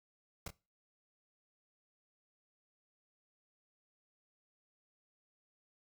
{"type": "noise with echo", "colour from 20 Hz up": "pink", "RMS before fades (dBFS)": -41, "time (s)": [0.46, 0.48], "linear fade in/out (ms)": 5, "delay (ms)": 26, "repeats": 1, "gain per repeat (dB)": -8, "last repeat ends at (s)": 0.506, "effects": ["noise-tail reverb RT60 0.3 s tail -21 dB re dry"]}